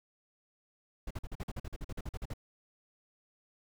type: noise bursts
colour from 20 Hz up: brown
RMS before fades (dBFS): -38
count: 16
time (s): 1.07-2.337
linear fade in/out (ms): 5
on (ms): 37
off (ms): 45
effects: none